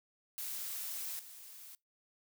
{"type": "noise with level steps", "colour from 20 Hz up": "blue", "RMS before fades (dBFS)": [-41, -52], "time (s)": [0.38, 1.75], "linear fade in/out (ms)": 0, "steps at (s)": 1.19, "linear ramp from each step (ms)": 5, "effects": ["noise-tail reverb RT60 0.2 s tail -24 dB re dry"]}